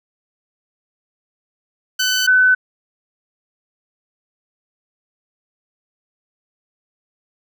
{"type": "tone pair in turn", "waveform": ["15% pulse", "sine"], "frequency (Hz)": [1508, 1508], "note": ["F#6", "F#6"], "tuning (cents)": [32, 32], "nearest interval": "unison", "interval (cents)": 0, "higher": "neither", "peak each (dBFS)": -9, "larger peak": "neither", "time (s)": [[1.99, 2.27], [2.27, 2.55]], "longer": "neither", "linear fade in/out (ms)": 10, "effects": []}